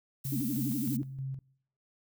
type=noise; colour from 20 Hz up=violet; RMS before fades=-40 dBFS; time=0.24-0.97 s; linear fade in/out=10 ms
type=tone with tremolo; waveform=sine; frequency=133.9 Hz; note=C3; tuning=40 cents sharp; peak=-33 dBFS; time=0.25-1.39 s; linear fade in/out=2 ms; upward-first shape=square; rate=3.2 Hz; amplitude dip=50%
type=tone with vibrato; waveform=sine; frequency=253.6 Hz; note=B3; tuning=46 cents sharp; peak=-30 dBFS; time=0.32-1.02 s; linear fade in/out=5 ms; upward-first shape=sine; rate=12 Hz; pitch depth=290 cents each way
effects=noise-tail reverb RT60 0.7 s tail -24 dB re dry